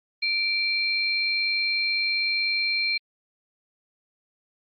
sine tone pair together, 2349 / 4185 Hz, D7 / C8, 0 / 0 cents, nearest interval minor seventh, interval 1000 cents, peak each -24 / -26 dBFS, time 0.22-2.98 s, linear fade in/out 10 ms, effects Opus 48 kbps

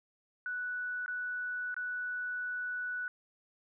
sine tone with dropouts, 1480 Hz, F#6, in tune, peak -34 dBFS, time 0.46-3.08 s, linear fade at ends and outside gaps 1 ms, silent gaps 1.061-1.08 / 1.743-1.765 s, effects none

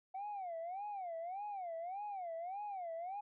sine tone with vibrato, 740 Hz, F#5, in tune, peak -39 dBFS, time 0.14-3.21 s, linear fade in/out 10 ms, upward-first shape sine, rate 1.7 Hz, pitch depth 210 cents each way, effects tanh soft clip ceiling -38 dBFS

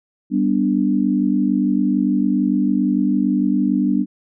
sine chord, G major, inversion none, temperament equal, 196 / 246.9 / 293.7 Hz, G3 / B3 / D4, 0 / 0 / 0 cents, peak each -19 dBFS, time 0.3-4.06 s, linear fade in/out 50 ms, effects none

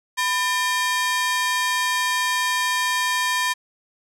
sawtooth ring-modulated tone, 1396.9 Hz, F6, in tune, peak -13 dBFS, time 0.17-3.54 s, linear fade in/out 20 ms, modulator 397 Hz, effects low-pass 12000 Hz 12 dB/octave

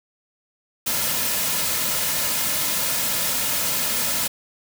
white noise with comb filter, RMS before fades -23 dBFS, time 0.86-4.28 s, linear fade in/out 10 ms, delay 2.6 ms, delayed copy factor -0.5, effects none

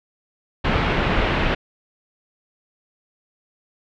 pink low-pass noise, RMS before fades -20 dBFS, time 0.64-1.55 s, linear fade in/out 10 ms, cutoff 3100 Hz, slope 24 dB/octave, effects none

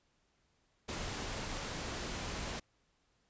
pink noise, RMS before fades -40 dBFS, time 0.88-2.6 s, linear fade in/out 10 ms, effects pink hiss -75 dBFS RMS until 3.29 s + resampled to 16000 Hz

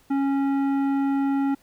triangle tone with tanh clipping, 275.7 Hz, C#4, 9 cents flat, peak -22 dBFS, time 0.1-1.55 s, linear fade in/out 10 ms, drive 16 dB, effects pink hiss -59 dBFS RMS until 1.62 s

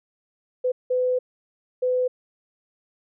sine tone bursts at uneven times, 504 Hz, B4, 35 cents sharp, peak -19 dBFS, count 3, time 0.64-0.72 / 0.9-1.19 / 1.82-2.08 s, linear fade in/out 10 ms, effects none

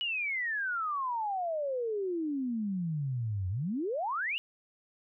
sine exponential two-way sweep, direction down then up, 2960 to 89.2 to 2960 Hz, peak -30 dBFS, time 0.01-4.38 s, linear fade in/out 0 ms, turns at 3.49 s, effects none

